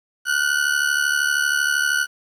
40% pulse ring-modulated tone, 1480 Hz, F#6, in tune, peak -14 dBFS, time 0.25-2.07 s, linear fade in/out 50 ms, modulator 36.4 Hz, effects low-pass 12000 Hz 12 dB/octave + 9-bit

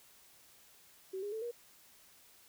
sine tone with pitch steps, 380 / 409.6 / 441.6 / 476 Hz, F#4 / G#4 / A4 / A#4, +46 / -24 / +6 / +36 cents, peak -37 dBFS, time 1.13-1.514 s, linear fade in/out 10 ms, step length 96 ms, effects white hiss -62 dBFS RMS until 2.48 s

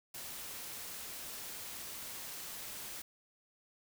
white noise, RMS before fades -45 dBFS, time 0.14-3.02 s, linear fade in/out 5 ms, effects none

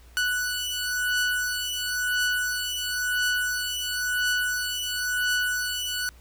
sawtooth beating tone pair, 1480 / 1480.97 Hz, F#6 / F#6, 0 / +1 cents, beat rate 0.97 Hz, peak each -24 dBFS, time 0.17-6.09 s, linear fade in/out 0 ms, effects added 60 Hz sine -48 dBFS peak until 6.2 s + pink hiss -57 dBFS RMS until 6.2 s

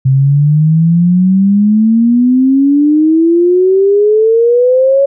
sine exponential sweep, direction up, 130.8 to 560 Hz, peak -5 dBFS, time 0.05-5.06 s, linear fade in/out 10 ms, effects none

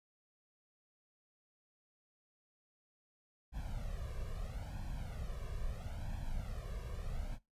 brown noise with flanger, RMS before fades -41 dBFS, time 3.52-7.39 s, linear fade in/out 50 ms, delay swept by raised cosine 1.2 to 1.8 ms, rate 0.76 Hz, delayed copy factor +0.95, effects noise-tail reverb RT60 0.2 s tail -20 dB re dry + resampled to 32000 Hz

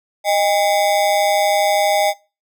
square ring-modulated tone, 714 Hz, F5, 38 cents sharp, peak -11 dBFS, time 0.24-2.14 s, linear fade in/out 50 ms, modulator 93.8 Hz, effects noise-tail reverb RT60 0.3 s tail -22 dB re dry

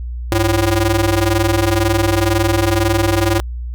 sawtooth ring-modulated tone, 220 Hz, A3, in tune, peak -6 dBFS, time 0.32-3.4 s, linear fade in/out 0 ms, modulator 121 Hz, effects added 60 Hz sine -22 dBFS peak until 3.74 s

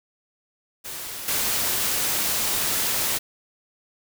white noise with level steps, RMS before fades -34 / -24 dBFS, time 0.84-3.19 s, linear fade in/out 20 ms, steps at 1.28 s, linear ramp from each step 2 ms, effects none

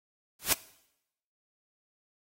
white noise with exponential growth, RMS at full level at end -19 dBFS, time 0.39-0.53 s, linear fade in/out 5 ms, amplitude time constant 29 ms, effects noise-tail reverb RT60 0.8 s tail -19 dB re dry + AAC 48 kbps

